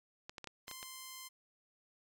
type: clicks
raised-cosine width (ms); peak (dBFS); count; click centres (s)
0.2; -28; 7; 0.295 / 0.382 / 0.443 / 0.473 / 0.681 / 0.713 / 0.829
type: tone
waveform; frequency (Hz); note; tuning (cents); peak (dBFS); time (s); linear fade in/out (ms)
5% pulse; 1042; C6; -7; -35; 0.67-1.29; 20
effects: none